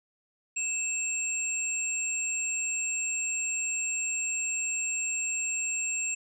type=tone pair together; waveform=sine; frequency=2637 / 7459 Hz; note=E7 / A#8; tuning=0 / 0 cents; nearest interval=octave + tritone; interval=1800 cents; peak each=-32 / -30 dBFS; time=0.56-6.15 s; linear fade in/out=10 ms; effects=none